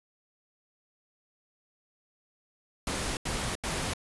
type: noise bursts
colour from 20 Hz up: pink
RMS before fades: -32 dBFS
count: 3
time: 2.87-3.936 s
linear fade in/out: 2 ms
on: 300 ms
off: 83 ms
effects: resampled to 24000 Hz